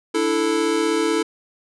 square chord, D suspended second, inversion none, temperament equal, 293.7 / 329.6 / 440 Hz, D4 / E4 / A4, 0 / 0 / 0 cents, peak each -27 / -22 / -22 dBFS, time 0.14-1.23 s, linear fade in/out 10 ms, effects resampled to 24000 Hz

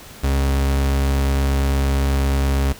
40% pulse tone, 68.5 Hz, C#2, 20 cents flat, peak -15 dBFS, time 0.23-2.73 s, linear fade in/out 10 ms, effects pink hiss -40 dBFS RMS until 2.79 s

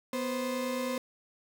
35% pulse tone pair together, 246.9 / 523.2 Hz, B3 / C5, 0 / 0 cents, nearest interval octave + minor second, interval 1300 cents, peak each -32 / -32 dBFS, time 0.13-0.98 s, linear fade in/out 2 ms, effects none

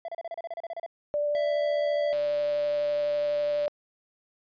triangle tone bursts, 671 Hz, E5, 31 cents sharp, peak -30 dBFS, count 13, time 0.05-0.863 s, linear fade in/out 2 ms, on 33 ms, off 32 ms
sine tone with vibrato, 587.3 Hz, D5, in tune, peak -24 dBFS, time 1.14-3.68 s, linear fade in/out 0 ms, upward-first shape triangle, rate 12 Hz, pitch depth 10 cents each way
square tone, 662 Hz, E5, 7 cents sharp, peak -32 dBFS, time 1.35-2.13 s, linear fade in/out 0 ms
click train, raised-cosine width 0.2 ms, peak -26 dBFS, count 215, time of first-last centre 2.13-3.659 s, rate 140 Hz
effects resampled to 11025 Hz

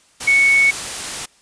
sine tone in noise, 2217 Hz, C#7, in tune, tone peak -10 dBFS, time 0.27-0.71 s, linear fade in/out 10 ms, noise white, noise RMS -26 dBFS, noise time 0.2-1.26 s, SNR +13 dB, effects white hiss -54 dBFS RMS until 1.41 s + resampled to 22050 Hz

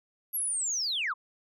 sine linear sweep, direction down, 11740 to 980 Hz, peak -27 dBFS, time 0.33-1.14 s, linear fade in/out 20 ms, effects tanh soft clip ceiling -23 dBFS

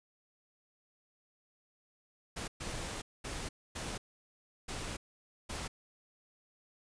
pink noise bursts at uneven times, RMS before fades -40 dBFS, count 6, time 2.36-2.48 / 2.6-3.02 / 3.24-3.49 / 3.75-3.98 / 4.68-4.97 / 5.49-5.68 s, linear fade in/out 10 ms, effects resampled to 22050 Hz

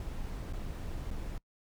brown noise with dropouts, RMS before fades -38 dBFS, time 0-1.38 s, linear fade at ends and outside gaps 2 ms, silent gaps 0.527-0.533 / 1.106-1.111 s, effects noise-tail reverb RT60 0.1 s tail -24 dB re dry

